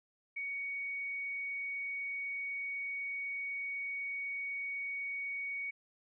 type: tone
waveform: sine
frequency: 2238 Hz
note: C#7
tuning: 16 cents sharp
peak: -36 dBFS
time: 0.36-5.71 s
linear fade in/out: 10 ms
effects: none